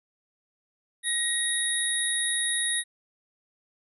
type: tone cluster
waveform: sine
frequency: 1885 / 3776 / 9390 / 10980 Hz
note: A#6 / A#7 / D9 / F9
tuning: +19 / +22 / -1 / -31 cents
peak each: -30 dBFS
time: 1.03-2.84 s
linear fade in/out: 50 ms
effects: none